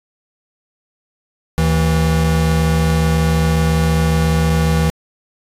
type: tone pair together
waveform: square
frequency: 76.41 / 161.9 Hz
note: D#2 / E3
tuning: -31 / -31 cents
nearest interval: octave + minor second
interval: 1300 cents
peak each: -17 / -15 dBFS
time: 1.58-4.9 s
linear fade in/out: 0 ms
effects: resampled to 32000 Hz